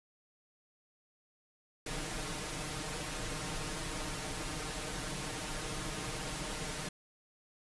pink noise with comb filter, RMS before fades -39 dBFS, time 1.86-6.89 s, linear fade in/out 5 ms, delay 6.5 ms, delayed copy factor +0.75, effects resampled to 24000 Hz

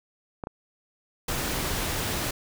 clicks, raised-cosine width 1 ms, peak -19 dBFS, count 2, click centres 0.438 / 0.471 s
pink noise, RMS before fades -29 dBFS, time 1.28-2.31 s, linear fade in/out 5 ms
effects none

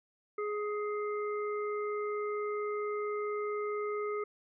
harmonic tone, 417.8 Hz, G#4, 10 cents sharp, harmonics 1 / 3 / 5, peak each -33 / -39 / -46 dBFS, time 0.38-4.24 s, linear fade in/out 5 ms, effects none

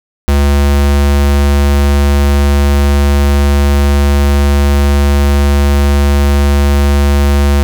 square tone, 71 Hz, C#2, 42 cents sharp, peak -7 dBFS, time 0.28-7.63 s, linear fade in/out 0 ms, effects none

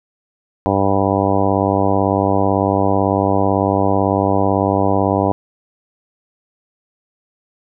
harmonic tone, 98 Hz, G2, in tune, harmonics 1 / 2 / 3 / 4 / 5 / 6 / 7 / 8 / 9 / 10, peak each -21 / -22 / -20 / -23 / -22 / -22 / -22 / -22 / -26 / -24 dBFS, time 0.66-5.32 s, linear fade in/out 0 ms, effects none

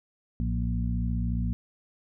harmonic tone with a mistuned harmonic, 58.7 Hz, A#1, 13 cents sharp, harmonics 1 / 2 / 3 / 4, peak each -28 / -31 / -33 / -34 dBFS, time 0.4-1.53 s, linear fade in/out 0 ms, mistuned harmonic 2, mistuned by -64 cents, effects none

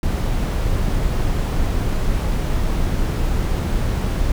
brown noise, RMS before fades -19 dBFS, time 0.03-4.32 s, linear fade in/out 2 ms, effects none

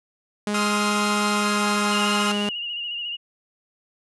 sawtooth tone with pitch glide, 207.7 to 205.9 Hz, G#3 to G#3, 0 to -15 cents, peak -19 dBFS, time 0.47-2.49 s, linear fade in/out 2 ms, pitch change -15 cents, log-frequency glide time 1.26-1.98 s
sawtooth chord, F minor seventh, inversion first, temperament equal with one note detuned, 830.6 / 1046.5 / 1259.7 / 1396.9 Hz, Ab5 / C6 / Eb6 / F6, 0 / 0 / +21 / 0 cents, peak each -28 / -24 / -23 / -24 dBFS, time 0.54-2.32 s, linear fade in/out 5 ms
sine tone with vibrato, 2851 Hz, F7, 35 cents sharp, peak -27 dBFS, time 1.91-3.17 s, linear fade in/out 20 ms, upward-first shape sine, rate 14 Hz, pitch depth 46 cents each way
effects resampled to 24000 Hz

